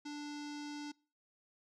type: tone with low-pass filter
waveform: square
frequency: 293.7 Hz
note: D4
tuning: in tune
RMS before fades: -44 dBFS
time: 0.05-0.92 s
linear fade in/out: 10 ms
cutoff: 5500 Hz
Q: 2.7
effects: noise-tail reverb RT60 0.4 s tail -25 dB re dry